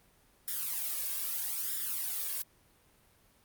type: noise with flanger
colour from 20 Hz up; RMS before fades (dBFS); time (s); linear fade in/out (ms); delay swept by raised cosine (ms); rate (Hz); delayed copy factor
blue; -35; 0.48-2.42; 0; 0.56 to 1.86; 0.79; +1
effects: pink hiss -65 dBFS RMS until 3.44 s + Opus 32 kbps